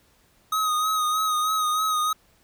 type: tone with vibrato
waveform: square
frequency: 1256 Hz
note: D#6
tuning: 16 cents sharp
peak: -22 dBFS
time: 0.52-2.13 s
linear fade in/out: 5 ms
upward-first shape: sine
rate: 3.2 Hz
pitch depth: 35 cents each way
effects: pink hiss -61 dBFS RMS until 2.43 s